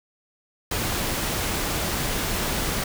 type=noise; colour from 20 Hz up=pink; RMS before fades=-26 dBFS; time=0.71-2.84 s; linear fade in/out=5 ms; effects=none